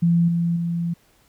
sine tone with level steps, 170 Hz, F3, 46 cents flat, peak -14 / -18 / -21 dBFS, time 0.02-0.94 s, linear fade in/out 10 ms, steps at 0.28 / 0.56 s, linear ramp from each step 5 ms, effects pink hiss -59 dBFS RMS until 1.28 s

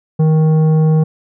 triangle tone with tanh clipping, 157 Hz, D#3, 16 cents sharp, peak -10 dBFS, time 0.19-1.04 s, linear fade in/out 10 ms, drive 14 dB, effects none

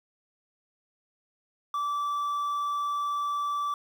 triangle tone with quantisation, 1161 Hz, D6, 20 cents flat, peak -25 dBFS, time 1.74-3.74 s, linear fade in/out 2 ms, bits 9, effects none

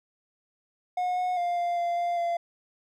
triangle tone with pitch steps, 724 / 728 / 701 / 697 / 692 / 696 / 687 Hz, F#5 / F#5 / F5 / F5 / F5 / F5 / F5, -38 / -28 / +6 / -4 / -16 / -6 / -29 cents, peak -23 dBFS, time 0.97-2.37 s, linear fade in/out 5 ms, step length 200 ms, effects none

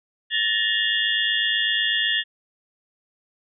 sine tone cluster, 1749 / 1857 / 2845 / 3257 / 3465 Hz, A6 / A#6 / F7 / G#7 / A7, -11 / -7 / +31 / -34 / -27 cents, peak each -26 dBFS, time 0.3-2.24 s, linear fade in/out 50 ms, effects none

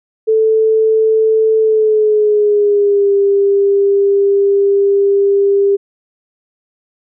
sine tone with pitch glide, 440 to 398.8 Hz, A4 to G4, 0 to +30 cents, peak -8 dBFS, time 0.27-5.77 s, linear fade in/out 20 ms, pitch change -170 cents, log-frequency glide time 1.59-3.13 s, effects none

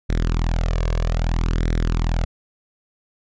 sawtooth tone with flanger, 41.2 Hz, E1, in tune, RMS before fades -20 dBFS, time 0.09-2.25 s, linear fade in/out 10 ms, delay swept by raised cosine 0.52 to 1.82 ms, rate 0.62 Hz, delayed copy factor +0.65, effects resampled to 16000 Hz

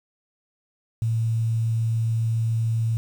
sine tone, 113.4 Hz, A#2, 47 cents flat, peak -20 dBFS, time 1.02-2.97 s, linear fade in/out 0 ms, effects 8-bit

